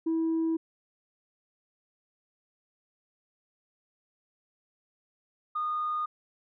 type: tone pair in turn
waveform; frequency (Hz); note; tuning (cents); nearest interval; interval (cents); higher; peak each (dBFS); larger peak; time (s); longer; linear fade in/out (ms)
sine; 325.6 / 1227.2; E4 / D#6; -21 / -24; octave + major seventh; 2297; second; -23 / -27; first; 0.06-0.57 / 5.55-6.06; neither; 10
effects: tanh soft clip ceiling -23 dBFS